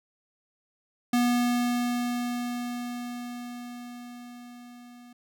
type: tone with level ramp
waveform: square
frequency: 242.9 Hz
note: B3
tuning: 29 cents flat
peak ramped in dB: -21 to -48 dBFS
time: 1.13-5.13 s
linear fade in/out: 5 ms
effects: none